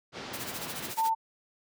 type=low-pass noise; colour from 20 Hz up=pink; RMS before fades=-39 dBFS; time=0.12-0.95 s; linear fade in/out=50 ms; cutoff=5500 Hz; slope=24 dB/octave
type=noise with tremolo; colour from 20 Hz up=white; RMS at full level=-37 dBFS; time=0.33-1.1 s; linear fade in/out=10 ms; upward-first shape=sine; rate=14 Hz; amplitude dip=75%
type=tone; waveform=sine; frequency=896 Hz; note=A5; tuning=31 cents sharp; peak=-24 dBFS; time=0.97-1.15 s; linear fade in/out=20 ms
effects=high-pass 150 Hz 12 dB/octave